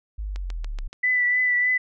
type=linear sweep; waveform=sine; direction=down; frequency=53.5 to 31.18 Hz; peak=-27 dBFS; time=0.18-0.88 s; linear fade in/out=10 ms
type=click train; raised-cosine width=0.2 ms; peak=-21 dBFS; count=5; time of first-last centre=0.36-0.93 s; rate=7.02 Hz
type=tone with vibrato; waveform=sine; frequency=1984 Hz; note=B6; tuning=7 cents sharp; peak=-18 dBFS; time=1.03-1.78 s; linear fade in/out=10 ms; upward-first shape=triangle; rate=3.3 Hz; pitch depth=26 cents each way
effects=none